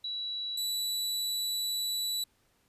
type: tone pair in turn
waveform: sine / sawtooth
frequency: 3921 / 3946 Hz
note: B7 / B7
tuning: -13 / -2 cents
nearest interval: unison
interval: 11 cents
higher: second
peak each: -33 / -27 dBFS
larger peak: second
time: 0.04-0.57 / 0.57-2.24 s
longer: second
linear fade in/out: 5 ms
effects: pink hiss -70 dBFS RMS until 2.68 s + resampled to 32000 Hz